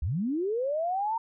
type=linear sweep; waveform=sine; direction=up; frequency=59 to 928 Hz; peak=-26 dBFS; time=0.02-1.18 s; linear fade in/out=5 ms; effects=none